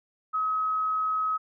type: tone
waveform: sine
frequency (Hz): 1275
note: D#6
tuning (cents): +42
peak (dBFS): -24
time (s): 0.33-1.38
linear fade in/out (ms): 20
effects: none